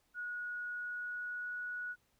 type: tone with pitch glide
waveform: sine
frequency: 1455 to 1465.1 Hz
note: F#6 to F#6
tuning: -29 to -17 cents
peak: -38 dBFS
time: 0.14-1.96 s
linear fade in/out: 50 ms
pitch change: +12 cents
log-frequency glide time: 0.66-1.58 s
effects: pink hiss -75 dBFS RMS until 2.19 s